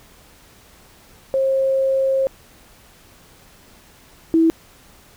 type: tone pair in turn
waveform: sine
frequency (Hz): 535 / 326.3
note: C5 / E4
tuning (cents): +38 / -18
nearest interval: major sixth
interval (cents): 856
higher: first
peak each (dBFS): -15 / -11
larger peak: second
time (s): 1.34-2.27 / 4.34-4.5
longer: first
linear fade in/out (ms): 0
effects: pink hiss -49 dBFS RMS until 5.16 s